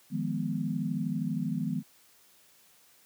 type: chord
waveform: sine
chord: F half-diminished seventh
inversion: third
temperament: equal with one note detuned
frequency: 154.94 / 174.61 / 207.7 / 246.9 Hz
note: Eb3 / F3 / Ab3 / Cb4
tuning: -7 / 0 / 0 / 0 cents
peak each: -34 dBFS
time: 0.1-1.83 s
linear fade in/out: 50 ms
effects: white hiss -61 dBFS RMS until 3.05 s + high-pass 80 Hz 12 dB/octave